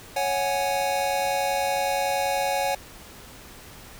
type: chord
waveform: square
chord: C# suspended fourth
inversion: none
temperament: equal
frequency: 554.4 / 740 / 830.6 Hz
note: C#5 / F#5 / G#5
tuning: 0 / 0 / 0 cents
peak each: -28 dBFS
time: 0.16-2.75 s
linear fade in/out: 5 ms
effects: pink hiss -45 dBFS RMS until 3.99 s